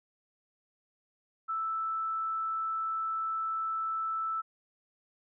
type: tone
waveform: sine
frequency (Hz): 1318.5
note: E6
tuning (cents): 0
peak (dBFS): -30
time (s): 1.48-4.42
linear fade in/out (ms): 20
effects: none